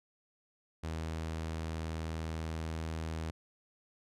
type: tone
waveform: sawtooth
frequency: 80.4 Hz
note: E2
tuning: 43 cents flat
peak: -32 dBFS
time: 0.83-3.31 s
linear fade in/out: 10 ms
effects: low-pass 9000 Hz 12 dB/octave